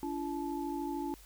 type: tone cluster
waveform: sine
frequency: 286.8 / 340.1 / 866 Hz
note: D4 / F4 / A5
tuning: -41 / -46 / -28 cents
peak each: -37 / -38 / -40 dBFS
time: 0.03-1.14 s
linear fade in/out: 0 ms
effects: added 50 Hz sine -55 dBFS peak until 1.25 s + white hiss -58 dBFS RMS until 1.25 s